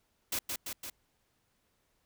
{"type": "noise with echo", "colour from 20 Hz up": "white", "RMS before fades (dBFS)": -33, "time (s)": [0.32, 0.39], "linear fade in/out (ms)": 5, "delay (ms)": 170, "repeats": 3, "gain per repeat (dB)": -3, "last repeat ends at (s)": 0.9, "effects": ["pink hiss -75 dBFS RMS until 2.05 s"]}